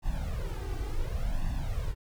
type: noise with flanger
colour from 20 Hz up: brown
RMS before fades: -31 dBFS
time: 0.02-1.95 s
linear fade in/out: 50 ms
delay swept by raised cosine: 1.1 to 2.6 ms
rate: 0.69 Hz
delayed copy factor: +0.95
effects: none